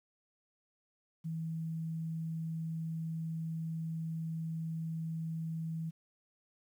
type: tone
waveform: sine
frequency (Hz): 162.2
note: E3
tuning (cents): -28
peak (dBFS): -35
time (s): 1.24-5.91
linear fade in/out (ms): 20
effects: 11-bit